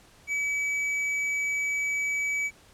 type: tone with tanh clipping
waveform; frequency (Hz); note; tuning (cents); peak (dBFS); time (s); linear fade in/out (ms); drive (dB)
sine; 2286; D7; -47; -27; 0.27-2.51; 50; 8
effects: pink hiss -56 dBFS RMS until 2.73 s + low-pass 11000 Hz 12 dB/octave